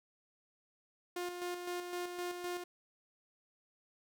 sawtooth tone with tremolo, 354.5 Hz, F4, 26 cents sharp, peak -33 dBFS, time 1.16-2.64 s, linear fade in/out 5 ms, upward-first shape square, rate 3.9 Hz, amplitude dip 45%, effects none

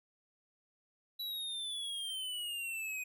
square exponential sweep, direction down, 3951 to 2489 Hz, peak -38 dBFS, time 1.19-3.04 s, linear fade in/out 10 ms, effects none

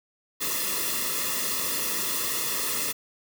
white noise with comb filter, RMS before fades -28 dBFS, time 0.4-2.93 s, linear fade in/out 20 ms, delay 1.3 ms, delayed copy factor -1, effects none

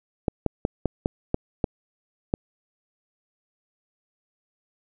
clicks, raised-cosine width 2 ms, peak -8 dBFS, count 8, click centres 0.282 / 0.463 / 0.651 / 0.857 / 1.059 / 1.344 / 1.642 / 2.339 s, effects none

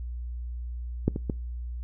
clicks, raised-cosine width 3 ms, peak -8 / -17 / -14 dBFS, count 3, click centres 1.08 / 1.161 / 1.298 s, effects noise-tail reverb RT60 0.3 s tail -24 dB re dry + added 60 Hz sine -32 dBFS peak until 1.83 s

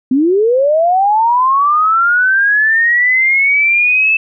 sine linear sweep, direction up, 246.9 to 2637 Hz, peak -8 dBFS, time 0.11-4.17 s, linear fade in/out 5 ms, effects none

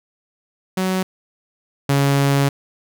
sawtooth tone pair in turn, 187 / 139.67 Hz, F#3 / C#3, +19 / +13 cents, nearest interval perfect fourth, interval 506 cents, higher first, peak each -14 / -10 dBFS, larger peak second, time 0.77-1.03 / 1.89-2.49 s, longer second, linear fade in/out 5 ms, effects none

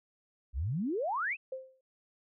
sine exponential sweep, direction up, 55 to 2743 Hz, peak -30 dBFS, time 0.53-1.37 s, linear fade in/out 50 ms
sine tone with exponential decay, 523.3 Hz, C5, in tune, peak -33 dBFS, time 1.52-1.81 s, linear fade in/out 5 ms, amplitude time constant 63 ms
effects none

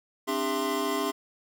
square tone cluster, 265 / 298.7 / 401.1 / 667 / 1049 Hz, C4 / D4 / G4 / E5 / C6, +22 / +29 / +40 / +20 / +4 cents, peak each -35 / -34 / -32 / -36 / -33 dBFS, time 0.27-1.12 s, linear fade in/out 20 ms, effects none

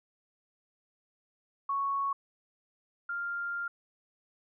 sine tone pair in turn, 1108.7 / 1396.9 Hz, C#6 / F6, 0 / 0 cents, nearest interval major third, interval 400 cents, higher second, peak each -28 / -32 dBFS, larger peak first, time 1.69-2.13 / 3.09-3.68 s, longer second, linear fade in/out 5 ms, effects none

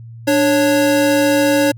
square tone pair together, 293.7 / 553.2 Hz, D4 / C#5, 0 / -4 cents, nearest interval major seventh, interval 1096 cents, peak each -15 dBFS, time 0.27-1.72 s, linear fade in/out 10 ms, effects added 115 Hz sine -32 dBFS peak until 1.77 s

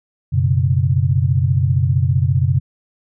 sine chord, F# suspended fourth, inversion none, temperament equal, 92.5 / 123.47 / 138.59 Hz, F#2 / B2 / C#3, 0 / 0 / 0 cents, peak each -17 dBFS, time 0.32-2.6 s, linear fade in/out 20 ms, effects none

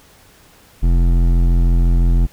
sine tone with hard clipping, 42.98 Hz, F1, 27 cents flat, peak -12 dBFS, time 0.82-2.27 s, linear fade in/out 20 ms, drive 12 dB, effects pink hiss -48 dBFS RMS until 2.32 s

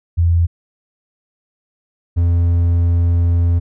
sine / triangle tone pair in turn, 85 / 85.84 Hz, F2 / F2, -46 / -29 cents, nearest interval unison, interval 17 cents, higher second, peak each -10 / -9 dBFS, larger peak second, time 0.17-0.47 / 2.16-3.6 s, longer second, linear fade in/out 20 ms, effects none

